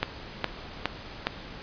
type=click train; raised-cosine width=0.3 ms; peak=-8 dBFS; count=4; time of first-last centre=0.03-1.27 s; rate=2.42 Hz; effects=pink hiss -42 dBFS RMS until 1.62 s + resampled to 11025 Hz